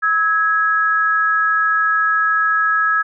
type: tone pair together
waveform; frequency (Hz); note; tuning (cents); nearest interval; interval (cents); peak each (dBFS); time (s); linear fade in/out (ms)
sine; 1295 / 1661.2; E6 / G#6; -31 / 0; major third; 431; -16; 0.02-3.03; 20
effects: none